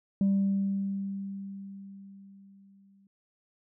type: tone with exponential decay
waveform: sine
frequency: 196.5 Hz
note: G3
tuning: 4 cents sharp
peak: -19 dBFS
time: 0.21-3.07 s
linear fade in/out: 2 ms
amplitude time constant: 620 ms
effects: tanh soft clip ceiling -20 dBFS